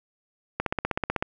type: click train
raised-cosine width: 0.5 ms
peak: -10 dBFS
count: 11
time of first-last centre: 0.6-1.225 s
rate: 16 Hz
effects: none